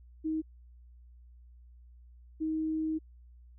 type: tone pair in turn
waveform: sine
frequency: 315.3 / 315.3 Hz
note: D#4 / D#4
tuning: +23 / +23 cents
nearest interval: unison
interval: 0 cents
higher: neither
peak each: -29 / -29 dBFS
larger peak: neither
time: 0.24-0.42 / 2.4-2.99 s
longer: second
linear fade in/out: 20 ms
effects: added 60 Hz sine -52 dBFS peak until 3.58 s